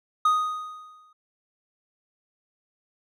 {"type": "tone with exponential decay", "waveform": "triangle", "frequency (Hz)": 1244.5, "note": "D#6", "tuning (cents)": 0, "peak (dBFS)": -14, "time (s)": [0.25, 1.13], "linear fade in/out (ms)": 5, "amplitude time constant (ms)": 190, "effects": []}